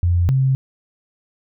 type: tone pair in turn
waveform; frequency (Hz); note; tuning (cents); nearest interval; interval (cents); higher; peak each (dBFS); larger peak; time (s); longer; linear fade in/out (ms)
sine; 87.31 / 132.95; F2 / C3; 0 / +28; perfect fifth; 728; second; -13; neither; 0.03-0.29 / 0.29-0.55; neither; 0
effects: none